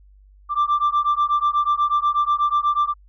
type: beating tone pair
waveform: sine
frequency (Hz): 1174.7 / 1182.9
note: D6 / D6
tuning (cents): 0 / +12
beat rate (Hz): 8.2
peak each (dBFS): -18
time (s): 0.49-2.94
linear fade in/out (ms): 50
effects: tanh soft clip ceiling -13 dBFS + added 49 Hz sine -47 dBFS peak until 3.08 s